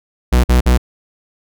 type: tone bursts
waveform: 45% pulse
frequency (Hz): 61.74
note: B1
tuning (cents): 0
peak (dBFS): -8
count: 3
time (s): 0.32-0.778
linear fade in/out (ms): 10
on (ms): 120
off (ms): 49
effects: none